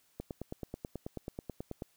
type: click train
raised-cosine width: 2 ms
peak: -25 dBFS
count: 16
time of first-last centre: 0.2-1.822 s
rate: 9.25 Hz
effects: white hiss -70 dBFS RMS until 1.96 s